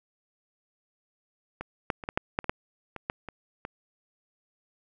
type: clicks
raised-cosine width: 0.5 ms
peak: -20 / -11 / -24 / -15 / -9 / -10 / -25 / -9 / -22 / -13 / -23 / -20 dBFS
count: 12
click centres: 1.61 / 1.902 / 2.038 / 2.089 / 2.175 / 2.389 / 2.443 / 2.495 / 2.963 / 3.099 / 3.287 / 3.651 s
effects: none